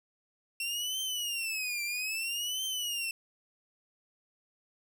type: tone with vibrato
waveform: sawtooth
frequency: 2711 Hz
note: E7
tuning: 48 cents sharp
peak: -29 dBFS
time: 0.6-3.11 s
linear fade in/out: 2 ms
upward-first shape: triangle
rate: 0.61 Hz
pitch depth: 250 cents each way
effects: none